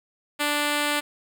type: tone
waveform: 5% pulse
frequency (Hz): 293.7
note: D4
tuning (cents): 0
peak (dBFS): -11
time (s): 0.39-1.01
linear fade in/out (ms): 20
effects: none